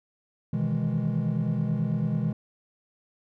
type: chord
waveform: triangle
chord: E major seventh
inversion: second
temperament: equal with one note detuned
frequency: 125.56 / 155.56 / 164.81 / 207.7 Hz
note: B2 / D#3 / E3 / G#3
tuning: +29 / 0 / 0 / 0 cents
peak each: -27 dBFS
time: 0.53-2.33 s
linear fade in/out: 5 ms
effects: tanh soft clip ceiling -16 dBFS